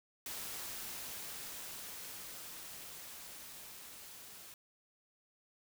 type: noise with level ramp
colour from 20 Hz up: white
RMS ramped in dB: -43 to -53 dBFS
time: 0.26-4.54 s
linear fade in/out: 2 ms
effects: none